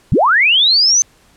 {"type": "linear sweep", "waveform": "sine", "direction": "up", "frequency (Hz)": [72.8, 6272], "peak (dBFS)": -8, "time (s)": [0.12, 1.02], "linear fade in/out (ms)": 0, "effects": ["pink hiss -51 dBFS RMS until 1.36 s", "low-pass 11000 Hz 12 dB/octave"]}